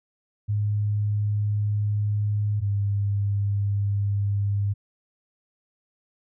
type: tone pair in turn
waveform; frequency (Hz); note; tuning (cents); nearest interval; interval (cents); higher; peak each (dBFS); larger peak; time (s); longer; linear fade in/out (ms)
sine; 104.1 / 100.96; G#2 / G#2; +5 / -48; minor second; 53; first; -21; neither; 0.48-2.61 / 2.61-4.74; neither; 20
effects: none